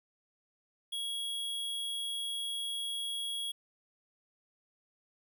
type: tone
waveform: square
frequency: 3320 Hz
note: G#7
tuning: 1 cent flat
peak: -35 dBFS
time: 0.92-3.52 s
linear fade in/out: 10 ms
effects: 11-bit